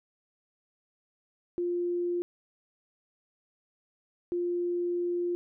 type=tone pair in turn; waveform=sine; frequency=350.4 / 350.4 Hz; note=F4 / F4; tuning=+6 / +6 cents; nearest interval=unison; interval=0 cents; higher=neither; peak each=-27 dBFS; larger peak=neither; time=1.58-2.22 / 4.32-5.35 s; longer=second; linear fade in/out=0 ms; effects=none